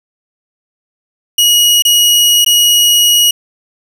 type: tone with dropouts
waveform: sawtooth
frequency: 2901 Hz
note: F#7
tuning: 35 cents flat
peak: -3 dBFS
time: 1.38-3.31 s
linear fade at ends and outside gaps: 5 ms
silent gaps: 1.823-1.85 / 2.447-2.462 s
effects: none